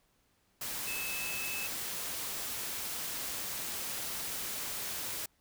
sine tone in noise, 2605 Hz, E7, 21 cents flat, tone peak -38 dBFS, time 0.87-1.67 s, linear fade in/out 5 ms, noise white, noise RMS -38 dBFS, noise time 0.61-5.26 s, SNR -3 dB, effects pink hiss -72 dBFS RMS until 5.4 s

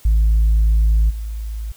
sine tone with level steps, 54.2 Hz, A1, 25 cents flat, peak -9 / -23 dBFS, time 0.05-1.72 s, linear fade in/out 5 ms, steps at 1.09 s, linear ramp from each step 20 ms, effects tanh soft clip ceiling -9 dBFS + white hiss -48 dBFS RMS until 1.76 s

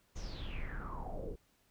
brown noise with low-pass filter sweep, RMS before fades -41 dBFS, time 0.15-1.36 s, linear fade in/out 20 ms, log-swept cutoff 6600 to 390 Hz, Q 9.2, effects pink hiss -72 dBFS RMS until 1.7 s

